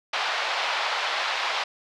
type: band-pass noise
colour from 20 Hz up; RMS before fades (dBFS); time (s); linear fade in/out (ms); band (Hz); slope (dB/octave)
pink; -27; 0.13-1.64; 5; 680 to 4400; 24
effects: none